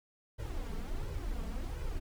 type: noise with flanger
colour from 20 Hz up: brown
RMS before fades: -37 dBFS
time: 0.38-2 s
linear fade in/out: 20 ms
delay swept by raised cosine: 2 to 4.5 ms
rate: 1.4 Hz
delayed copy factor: +0.75
effects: none